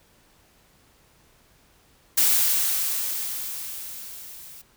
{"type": "noise with level ramp", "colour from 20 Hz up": "blue", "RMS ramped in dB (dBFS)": [-18, -44], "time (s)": [2.17, 4.62], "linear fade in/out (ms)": 10, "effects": ["pink hiss -59 dBFS RMS until 4.76 s"]}